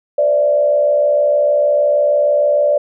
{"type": "tone with frequency modulation", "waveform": "sine", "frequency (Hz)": 586, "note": "D5", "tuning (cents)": -4, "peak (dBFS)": -10, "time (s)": [0.18, 2.78], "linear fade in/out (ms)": 5, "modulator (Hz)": 66.5, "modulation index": 0.65, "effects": []}